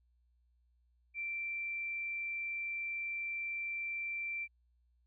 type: tone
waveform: sine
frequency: 2349 Hz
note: D7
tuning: in tune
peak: -36 dBFS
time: 1.14-4.48 s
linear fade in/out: 50 ms
effects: added 60 Hz sine -69 dBFS peak until 5.06 s